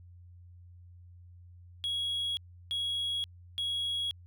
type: tone bursts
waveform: triangle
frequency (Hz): 3322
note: G#7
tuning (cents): 0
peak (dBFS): -28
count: 3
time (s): 1.84-4.11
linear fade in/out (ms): 0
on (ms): 530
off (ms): 340
effects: tanh soft clip ceiling -24 dBFS + added 88 Hz sine -50 dBFS peak until 4.26 s